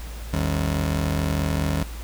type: ring-modulated tone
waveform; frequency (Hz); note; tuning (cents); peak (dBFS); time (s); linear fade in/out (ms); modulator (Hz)
30% pulse; 118.5; A#2; +29; -16; 0.33-1.83; 5; 36.9
effects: added 56 Hz sine -32 dBFS peak until 2.03 s + pink hiss -42 dBFS RMS until 2.03 s